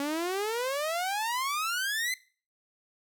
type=exponential sweep; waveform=sawtooth; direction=up; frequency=277.2 to 2073 Hz; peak=-25 dBFS; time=0-2.14 s; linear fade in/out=2 ms; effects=noise-tail reverb RT60 0.4 s tail -20 dB re dry